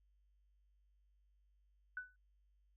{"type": "tone with exponential decay", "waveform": "sine", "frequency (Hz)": 1493, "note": "F#6", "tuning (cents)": 15, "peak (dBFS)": -38, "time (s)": [1.97, 2.16], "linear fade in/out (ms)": 2, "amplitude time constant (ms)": 40, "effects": ["added 50 Hz sine -70 dBFS peak until 2.76 s"]}